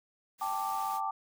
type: noise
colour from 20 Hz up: white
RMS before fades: -47 dBFS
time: 0.38-1.01 s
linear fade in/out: 50 ms
type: chord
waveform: sine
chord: G suspended second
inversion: none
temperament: equal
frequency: 784 / 880 / 1174.7 Hz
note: G5 / A5 / D6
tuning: 0 / 0 / 0 cents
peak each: -35 dBFS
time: 0.41-1.11 s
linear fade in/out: 5 ms
effects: none